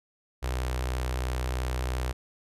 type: tone with notch filter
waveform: sawtooth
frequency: 63 Hz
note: B1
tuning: 35 cents sharp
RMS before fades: -30 dBFS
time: 0.42-2.13 s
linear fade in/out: 20 ms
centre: 200 Hz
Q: 0.79
effects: resampled to 32000 Hz